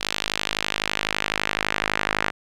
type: tone with band-pass filter sweep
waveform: sawtooth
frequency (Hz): 51.91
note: G#1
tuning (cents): 0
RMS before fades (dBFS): -26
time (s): 0-2.31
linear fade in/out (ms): 20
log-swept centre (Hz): 3600 to 1800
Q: 1.3
effects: none